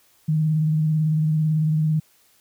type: tone with vibrato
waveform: sine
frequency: 155.56 Hz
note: D#3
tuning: in tune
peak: -17 dBFS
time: 0.28-2 s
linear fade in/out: 10 ms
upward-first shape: sine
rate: 18 Hz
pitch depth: 34 cents each way
effects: white hiss -59 dBFS RMS until 2.4 s